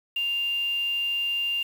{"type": "tone with quantisation", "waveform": "sine", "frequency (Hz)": 2794, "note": "F7", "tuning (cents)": 0, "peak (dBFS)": -24, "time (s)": [0.16, 1.63], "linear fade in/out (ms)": 5, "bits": 7, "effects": []}